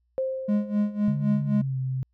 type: tone with exponential decay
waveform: sine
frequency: 526 Hz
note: C5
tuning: 9 cents sharp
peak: -22 dBFS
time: 0.18-1.38 s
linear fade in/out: 0 ms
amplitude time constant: 260 ms
type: tone with tremolo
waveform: triangle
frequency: 207.7 Hz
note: G#3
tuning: in tune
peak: -17 dBFS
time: 0.48-1.62 s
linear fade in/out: 10 ms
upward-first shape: sine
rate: 3.9 Hz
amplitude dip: 85%
type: tone with pitch glide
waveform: sine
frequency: 144 to 130.53 Hz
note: D3 to C3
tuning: -34 to -4 cents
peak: -25 dBFS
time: 1.08-2.03 s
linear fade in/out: 0 ms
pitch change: -170 cents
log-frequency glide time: 1.43-1.78 s
effects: added 60 Hz sine -67 dBFS peak until 2.13 s